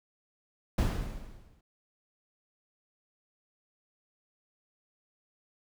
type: noise with exponential decay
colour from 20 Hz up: brown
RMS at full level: -23 dBFS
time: 0.78-1.61 s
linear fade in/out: 5 ms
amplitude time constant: 180 ms
effects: none